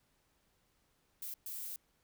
violet noise bursts at uneven times, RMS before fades -43 dBFS, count 2, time 1.22-1.34 / 1.46-1.76 s, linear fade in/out 2 ms, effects pink hiss -75 dBFS RMS until 2.03 s

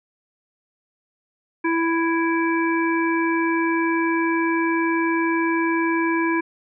harmonic tone, 331 Hz, E4, 7 cents sharp, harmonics 1 / 3 / 5 / 7, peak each -20 / -25 / -27 / -28 dBFS, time 1.64-6.41 s, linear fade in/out 10 ms, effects none

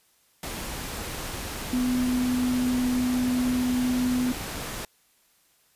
sine tone in noise, 250 Hz, B3, 21 cents sharp, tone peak -22 dBFS, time 1.73-4.32 s, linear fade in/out 2 ms, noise pink, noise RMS -34 dBFS, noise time 0.43-4.85 s, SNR +9 dB, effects white hiss -64 dBFS RMS until 5.75 s + resampled to 32000 Hz

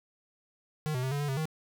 square tone with pitch steps, 153.6 / 126.6 / 131.5 / 143.3 / 145.5 / 134.1 / 157 Hz, D#3 / B2 / C3 / D3 / D3 / C3 / D#3, -22 / +43 / +9 / -42 / -16 / +43 / +16 cents, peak -30 dBFS, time 0.86-1.455 s, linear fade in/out 0 ms, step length 85 ms, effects 11-bit

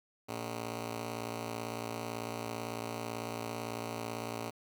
10% pulse ring-modulated tone, 170.8 Hz, F3, 38 cents flat, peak -26 dBFS, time 0.28-4.51 s, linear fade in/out 20 ms, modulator 56.4 Hz, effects 10-bit

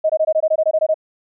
sine tone bursts, 629 Hz, D#5, 19 cents sharp, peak -12 dBFS, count 12, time 0.04-0.943 s, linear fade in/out 10 ms, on 56 ms, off 21 ms, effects none

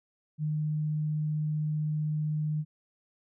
sine tone, 152.6 Hz, D#3, 33 cents flat, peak -27 dBFS, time 0.38-2.65 s, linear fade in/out 50 ms, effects none

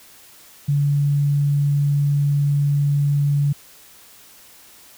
sine tone, 143.4 Hz, D3, 41 cents flat, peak -15 dBFS, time 0.68-3.53 s, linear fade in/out 10 ms, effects white hiss -47 dBFS RMS until 4.97 s

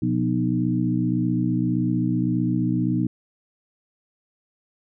harmonic tone with a mistuned harmonic, 61.74 Hz, B1, in tune, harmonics 2 / 3 / 4 / 5, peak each -25 / -25 / -25 / -25 dBFS, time 0.02-3.07 s, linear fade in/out 5 ms, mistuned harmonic 3, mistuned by -60 cents, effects none

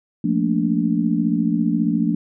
sine chord, Bb major seventh, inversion second, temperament just, 174.81 / 218.5 / 233.1 / 291.4 Hz, F3 / A3 / Bb3 / D4, +2 / -12 / 0 / -13 cents, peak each -22 dBFS, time 0.24-2.15 s, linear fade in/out 5 ms, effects none

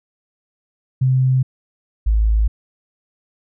sine tone pair in turn, 130 / 53.94 Hz, C3 / A1, -11 / -34 cents, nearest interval octave + minor third, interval 1523 cents, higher first, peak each -12 / -12 dBFS, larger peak neither, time 1.01-1.43 / 2.06-2.48 s, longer neither, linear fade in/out 10 ms, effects none

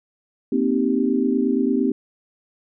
sine chord, C minor seventh, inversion third, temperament equal, 233.1 / 261.6 / 311.1 / 392 Hz, Bb3 / C4 / Eb4 / G4, 0 / 0 / 0 / 0 cents, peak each -23 / -20 / -25 / -24 dBFS, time 0.52-1.92 s, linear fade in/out 5 ms, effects none

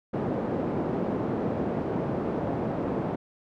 pink band-pass noise, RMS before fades -29 dBFS, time 0.13-3.16 s, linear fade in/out 10 ms, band 180 to 580 Hz, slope 12 dB/octave, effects none

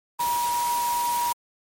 sine tone in noise, 958 Hz, A#5, 47 cents sharp, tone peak -22 dBFS, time 0.19-1.33 s, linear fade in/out 10 ms, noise white, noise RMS -32 dBFS, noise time 0.19-1.33 s, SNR +7 dB, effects MP3 64 kbps

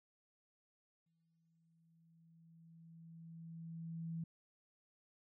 sine tone with exponential growth, 164.81 Hz, E3, in tune, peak -39 dBFS, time 1.06-4.24 s, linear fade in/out 5 ms, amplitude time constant 690 ms, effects none

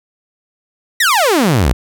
sawtooth exponential sweep, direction down, 2000 to 51.91 Hz, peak -6 dBFS, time 1-1.73 s, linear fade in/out 5 ms, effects none

